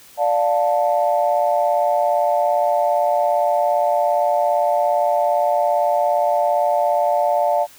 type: chord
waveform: sine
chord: D minor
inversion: none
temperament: just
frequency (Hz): 587.3 / 704.8 / 881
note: D5 / F5 / A5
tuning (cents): 0 / +16 / +2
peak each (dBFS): -18 / -18 / -21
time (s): 0.17-7.67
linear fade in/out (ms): 50
effects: tanh soft clip ceiling -5 dBFS + white hiss -46 dBFS RMS until 7.78 s